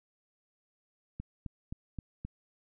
click train, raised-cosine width 5 ms, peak -26 dBFS, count 5, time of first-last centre 1.2-2.25 s, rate 3.81 Hz, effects none

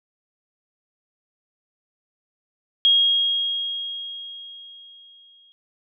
sine tone with exponential decay, 3270 Hz, G#7, 28 cents flat, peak -12 dBFS, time 2.85-5.52 s, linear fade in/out 0 ms, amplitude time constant 580 ms, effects none

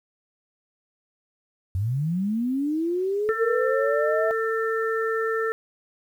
sine linear sweep, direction up, 87.9 to 659.3 Hz, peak -22 dBFS, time 1.75-4.31 s, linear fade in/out 0 ms
harmonic tone, 447.4 Hz, A4, 29 cents sharp, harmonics 1 / 3 / 4, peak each -24 / -29 / -30 dBFS, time 3.29-5.52 s, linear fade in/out 0 ms
effects 9-bit

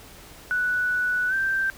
sine tone with pitch glide, 1480 to 1567.1 Hz, F#6 to G6, 0 to -1 cents, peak -21 dBFS, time 0.51-1.7 s, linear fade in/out 0 ms, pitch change +99 cents, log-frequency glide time 1.28-1.34 s, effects pink hiss -46 dBFS RMS until 1.77 s

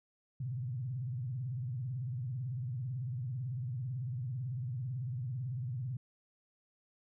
sine tone with vibrato, 125.2 Hz, B2, 24 cents sharp, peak -35 dBFS, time 0.4-5.97 s, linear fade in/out 5 ms, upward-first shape sine, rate 18 Hz, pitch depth 200 cents each way, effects none

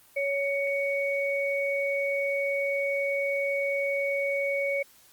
sine tone pair together, 559 / 2235 Hz, C#5 / C#7, +14 / +14 cents, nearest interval 2 octaves, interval 2400 cents, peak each -27 / -29 dBFS, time 0.16-4.83 s, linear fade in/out 10 ms, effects white hiss -57 dBFS RMS until 5.12 s + Opus 32 kbps

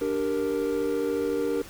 triangle chord, G minor, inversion second, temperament equal, 293.7 / 392 / 466.2 Hz, D4 / G4 / Bb4, 0 / 0 / 0 cents, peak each -28 / -28 / -25 dBFS, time 0.01-1.62 s, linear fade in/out 5 ms, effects pink hiss -45 dBFS RMS until 1.69 s

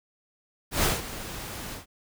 pink noise with ADSR envelope, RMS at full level -22 dBFS, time 0.71-1.86 s, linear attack 120 ms, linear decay 180 ms, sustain -15 dB, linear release 130 ms, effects none

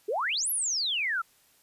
sine exponential two-way sweep, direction up then down, 377.9 to 11840 to 1287 Hz, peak -26 dBFS, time 0.08-1.22 s, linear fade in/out 10 ms, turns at 0.5 s, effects white hiss -63 dBFS RMS until 1.62 s + resampled to 32000 Hz

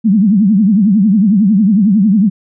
sine tone with vibrato, 204.1 Hz, G#3, 30 cents flat, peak -6 dBFS, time 0.04-2.3 s, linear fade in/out 20 ms, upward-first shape triangle, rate 11 Hz, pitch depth 230 cents each way, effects none

